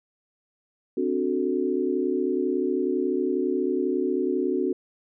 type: chord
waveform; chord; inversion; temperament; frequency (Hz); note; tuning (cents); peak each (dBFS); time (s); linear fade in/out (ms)
sine; D dominant seventh; third; equal; 261.6 / 293.7 / 370 / 440; C4 / D4 / F#4 / A4; 0 / 0 / 0 / 0; -28 / -29 / -25 / -31; 0.97-4.73; 5
effects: none